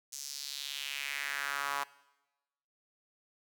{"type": "tone with high-pass filter sweep", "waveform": "sawtooth", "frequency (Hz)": 141.1, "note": "C#3", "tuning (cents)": 31, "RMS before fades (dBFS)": -38, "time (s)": [0.12, 1.84], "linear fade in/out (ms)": 10, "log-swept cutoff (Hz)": [6400, 1000], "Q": 2.7, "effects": ["noise-tail reverb RT60 1.0 s tail -20 dB re dry"]}